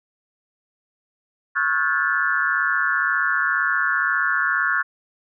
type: tone cluster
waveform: sine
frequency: 1103 / 1335 / 1437 / 1592 / 1732 Hz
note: C#6 / E6 / F6 / G6 / A6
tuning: -9 / +22 / +49 / +26 / -28 cents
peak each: -26 / -28 / -22 / -25 / -24 dBFS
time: 1.55-4.83 s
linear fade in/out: 20 ms
effects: none